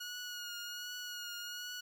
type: tone with vibrato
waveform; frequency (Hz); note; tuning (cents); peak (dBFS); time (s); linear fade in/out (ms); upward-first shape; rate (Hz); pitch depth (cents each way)
15% pulse; 1446; F#6; -40; -35; 0-1.81; 10; triangle; 1.3; 31
effects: 12-bit